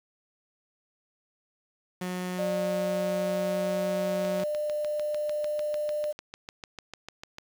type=tone with pitch glide; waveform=sawtooth; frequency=181.7 to 183.28 Hz; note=F#3 to F#3; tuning=-31 to -16 cents; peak=-27 dBFS; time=2.01-4.44 s; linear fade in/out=5 ms; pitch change=+15 cents; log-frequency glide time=2.71-3.9 s
type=tone; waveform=sine; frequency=599 Hz; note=D5; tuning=34 cents sharp; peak=-27 dBFS; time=2.38-6.13 s; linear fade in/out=20 ms
type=click train; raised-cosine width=0.2 ms; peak=-22 dBFS; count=22; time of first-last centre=4.25-7.384 s; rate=6.7 Hz
effects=8-bit